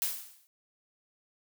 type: noise with exponential decay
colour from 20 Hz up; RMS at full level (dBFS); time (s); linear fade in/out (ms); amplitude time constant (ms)
blue; -28; 0.02-0.47; 0; 96
effects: none